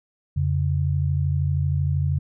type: tone pair together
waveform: sine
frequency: 87.31 / 140.17 Hz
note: F2 / C#3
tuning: 0 / +20 cents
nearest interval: minor sixth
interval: 820 cents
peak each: -22 dBFS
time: 0.36-2.19 s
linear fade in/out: 10 ms
effects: none